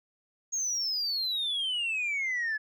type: exponential sweep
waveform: sine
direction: down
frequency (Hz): 6645 to 1700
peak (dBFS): -26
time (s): 0.52-2.58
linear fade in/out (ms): 20
effects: tanh soft clip ceiling -26 dBFS